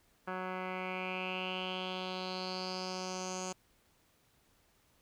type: tone with low-pass filter sweep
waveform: 10% pulse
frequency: 185 Hz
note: F#3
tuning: in tune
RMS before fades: -39 dBFS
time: 0.27-3.53 s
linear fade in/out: 10 ms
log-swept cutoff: 1700 to 6900 Hz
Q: 5.5
effects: pink hiss -70 dBFS RMS until 5.01 s